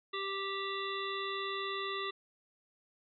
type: harmonic tone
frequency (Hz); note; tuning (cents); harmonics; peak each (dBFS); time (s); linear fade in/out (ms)
392; G4; 0; 1 / 3 / 5 / 7 / 9 / 10; -40 / -39 / -43 / -46 / -43 / -46; 0.13-2.11; 10
effects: none